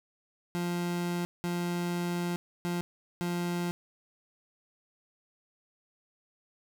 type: tone bursts at uneven times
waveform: 30% pulse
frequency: 174.61 Hz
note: F3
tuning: in tune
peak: -27 dBFS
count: 4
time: 0.55-1.25 / 1.44-2.36 / 2.65-2.81 / 3.21-3.71 s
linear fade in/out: 0 ms
effects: none